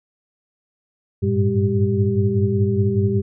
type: tone cluster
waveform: sine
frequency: 97.9 / 102.9 / 114.3 / 200.6 / 390.8 Hz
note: G2 / G#2 / A#2 / G3 / G4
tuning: -2 / -16 / -34 / +40 / -5 cents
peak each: -22 dBFS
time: 1.22-3.22 s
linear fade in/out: 20 ms
effects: none